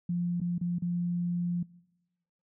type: tone with dropouts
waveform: sine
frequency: 174.61 Hz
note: F3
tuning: in tune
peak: -27 dBFS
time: 0.09-1.63 s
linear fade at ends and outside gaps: 5 ms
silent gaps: 0.403-0.414 / 0.582-0.612 / 0.786-0.821 s
effects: noise-tail reverb RT60 1.0 s tail -23 dB re dry